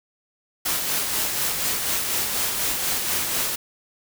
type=noise with tremolo; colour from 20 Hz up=white; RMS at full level=-23 dBFS; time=0.65-3.56 s; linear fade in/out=10 ms; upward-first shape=sine; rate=4.1 Hz; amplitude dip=35%; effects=none